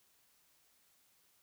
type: silence
effects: white hiss -71 dBFS RMS until 1.42 s

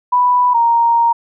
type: tone pair in turn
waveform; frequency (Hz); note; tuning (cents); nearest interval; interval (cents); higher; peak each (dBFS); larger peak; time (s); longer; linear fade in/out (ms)
sine; 987.8 / 932.4; B5 / A#5; 0 / 0; minor second; 100; first; -9; neither; 0.12-0.54 / 0.54-1.13; second; 10
effects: none

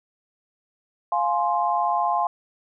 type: chord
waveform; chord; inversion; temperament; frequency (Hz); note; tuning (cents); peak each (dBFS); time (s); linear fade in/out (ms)
sine; F minor; none; just; 698.5 / 838.1 / 1047.7; F5 / Ab5 / C6; 0 / +16 / +2; -24; 1.12-2.27; 2
effects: none

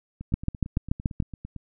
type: two click trains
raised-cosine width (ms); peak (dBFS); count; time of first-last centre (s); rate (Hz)
5; -24 / -10; 13 / 7; 0.21-1.563 / 0.34-1.202; 8.87 / 6.96
effects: none

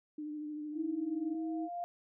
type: tone with vibrato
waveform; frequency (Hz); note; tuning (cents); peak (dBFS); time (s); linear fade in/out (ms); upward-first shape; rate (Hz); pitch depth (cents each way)
sine; 300.9; D4; +42; -38; 0.18-1.35; 5; triangle; 13; 31
type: tone with exponential growth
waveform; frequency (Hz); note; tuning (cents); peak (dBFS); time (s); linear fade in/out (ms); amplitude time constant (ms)
sine; 698.5; F5; 0; -34; 0.73-1.84; 0; 240
type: tone with pitch glide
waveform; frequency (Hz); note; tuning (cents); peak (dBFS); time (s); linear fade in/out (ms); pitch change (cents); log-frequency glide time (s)
sine; 324 to 321.6; E4 to E4; -30 to -43; -34; 0.74-1.69; 50; -13; 0.84-1.09
effects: none

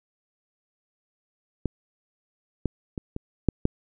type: clicks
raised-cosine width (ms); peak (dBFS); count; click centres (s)
3; -12 / -11 / -18 / -18 / -6 / -7; 6; 1.657 / 2.657 / 2.978 / 3.164 / 3.487 / 3.654
effects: none

